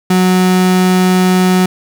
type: tone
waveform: 35% pulse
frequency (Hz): 184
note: F#3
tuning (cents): -9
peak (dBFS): -6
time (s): 0.1-1.66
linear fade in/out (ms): 5
effects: none